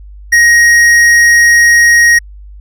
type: tone with tanh clipping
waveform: triangle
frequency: 1880 Hz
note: A#6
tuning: 14 cents sharp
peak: -5 dBFS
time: 0.32-2.19 s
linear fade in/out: 10 ms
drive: 16 dB
effects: added 50 Hz sine -29 dBFS peak until 2.6 s